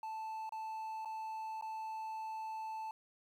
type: tone with dropouts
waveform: triangle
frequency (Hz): 880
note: A5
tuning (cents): 0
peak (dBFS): -38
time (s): 0.03-2.91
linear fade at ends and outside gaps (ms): 2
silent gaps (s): 0.493-0.522 / 1.049-1.056 / 1.612-1.623
effects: 11-bit